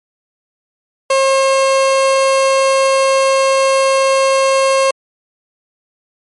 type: tone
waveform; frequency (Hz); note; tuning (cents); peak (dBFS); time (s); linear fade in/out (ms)
30% pulse; 537; C5; +45; -7; 1.1-4.91; 5
effects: MP3 48 kbps